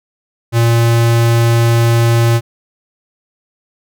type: tone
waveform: square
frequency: 116.54 Hz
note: A#2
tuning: in tune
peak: -9 dBFS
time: 0.52-2.41 s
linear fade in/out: 50 ms
effects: none